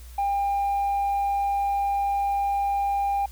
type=tone with tanh clipping; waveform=triangle; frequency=800 Hz; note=G5; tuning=35 cents sharp; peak=-22 dBFS; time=0.18-3.26 s; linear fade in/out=5 ms; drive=6 dB; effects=added 60 Hz sine -40 dBFS peak until 3.31 s + white hiss -52 dBFS RMS until 3.31 s